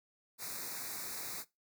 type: band-stop noise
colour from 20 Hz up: white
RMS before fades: -42 dBFS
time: 0.38-1.45 s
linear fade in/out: 50 ms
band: 2500 to 3700 Hz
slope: 96 dB/octave
effects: noise-tail reverb RT60 0.2 s tail -19 dB re dry + high-pass 100 Hz 12 dB/octave